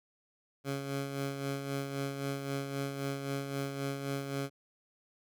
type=tone with tremolo; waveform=15% pulse; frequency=138.59 Hz; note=C#3; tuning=in tune; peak=-26 dBFS; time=0.64-4.5 s; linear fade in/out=50 ms; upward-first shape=sine; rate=3.8 Hz; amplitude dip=50%; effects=none